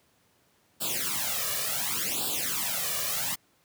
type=noise with flanger; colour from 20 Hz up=white; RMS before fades=-30 dBFS; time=0.8-3.36 s; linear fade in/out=20 ms; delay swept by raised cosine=0.24 to 1.74 ms; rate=0.69 Hz; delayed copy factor=+1; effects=pink hiss -66 dBFS RMS until 3.64 s + high-pass 100 Hz 12 dB/octave